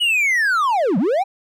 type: linear two-way sweep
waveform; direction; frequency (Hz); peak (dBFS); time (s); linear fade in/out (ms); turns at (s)
triangle; down then up; 2968 to 164.4 to 822; -13; 0-1.24; 20; 0.98
effects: none